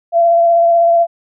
sine tone with vibrato, 679 Hz, F5, 49 cents flat, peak -7 dBFS, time 0.12-1.07 s, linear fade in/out 50 ms, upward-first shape sine, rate 16 Hz, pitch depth 17 cents each way, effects none

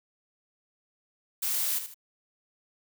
blue noise with echo, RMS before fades -29 dBFS, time 1.42-1.79 s, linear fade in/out 10 ms, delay 77 ms, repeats 2, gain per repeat -9 dB, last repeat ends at 1.944 s, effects none

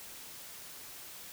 silence, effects white hiss -48 dBFS RMS until 1.32 s

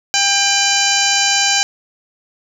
harmonic tone with a mistuned harmonic, 797 Hz, G5, 28 cents sharp, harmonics 1 / 2 / 3 / 4 / 5 / 6 / 7 / 8 / 9, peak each -21 / -21 / -21 / -21 / -21 / -21 / -21 / -21 / -21 dBFS, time 0.14-1.63 s, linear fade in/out 0 ms, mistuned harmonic 4, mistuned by -90 cents, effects 7-bit

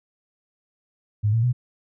sine tone with pitch steps, 105.1 / 113.95 / 123.55 Hz, G#2 / A#2 / B2, +21 / -39 / +1 cents, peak -17 dBFS, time 1.23-1.53 s, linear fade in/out 20 ms, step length 100 ms, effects none

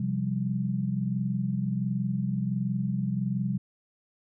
sine chord, C suspended fourth, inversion none, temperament equal with one note detuned, 130.13 / 174.61 / 196 Hz, C3 / F3 / G3, -9 / 0 / 0 cents, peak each -30 / -32 / -29 dBFS, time 0-3.58 s, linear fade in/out 5 ms, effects none

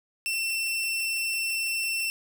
sawtooth tone, 2694 Hz, E7, 37 cents sharp, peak -23 dBFS, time 0.26-2.1 s, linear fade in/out 0 ms, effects none

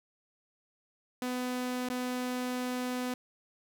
sawtooth tone with dropouts, 250.3 Hz, B3, 23 cents sharp, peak -28 dBFS, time 1.22-3.14 s, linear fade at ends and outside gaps 2 ms, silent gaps 1.888-1.9 s, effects none

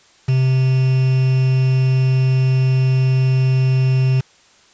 triangle tone with quantisation, 130.4 Hz, C3, 5 cents flat, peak -10 dBFS, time 0.28-4.21 s, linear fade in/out 10 ms, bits 5, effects white hiss -51 dBFS RMS until 4.73 s + resampled to 16000 Hz

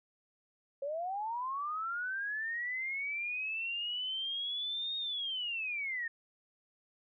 sine linear two-way sweep, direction up then down, 540 to 3729 to 1806 Hz, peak -34 dBFS, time 0.82-6.08 s, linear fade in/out 5 ms, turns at 4.97 s, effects none

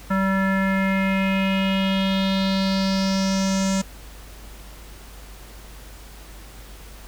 square tone with low-pass filter sweep, 192.6 Hz, G3, 30 cents flat, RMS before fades -21 dBFS, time 0.1-3.82 s, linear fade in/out 10 ms, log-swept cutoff 1500 to 7100 Hz, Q 4, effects added 50 Hz sine -40 dBFS peak until 7.07 s + pink hiss -45 dBFS RMS until 7.07 s

